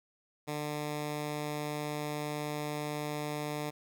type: tone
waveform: 10% pulse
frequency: 149.1 Hz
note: D3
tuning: 27 cents sharp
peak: -26 dBFS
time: 0.47-3.71 s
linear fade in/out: 20 ms
effects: none